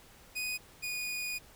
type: tone pair in turn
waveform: sawtooth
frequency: 2489 / 2462 Hz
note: D#7 / D#7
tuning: 0 / -19 cents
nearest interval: unison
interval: 19 cents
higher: first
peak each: -30 / -31 dBFS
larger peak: first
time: 0.35-0.58 / 0.82-1.39 s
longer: second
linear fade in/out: 20 ms
effects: pink hiss -57 dBFS RMS until 1.55 s